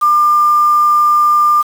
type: tone with quantisation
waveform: sine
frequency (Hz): 1198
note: D6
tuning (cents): +34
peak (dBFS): -7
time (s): 0.01-1.63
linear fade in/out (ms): 20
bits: 5
effects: none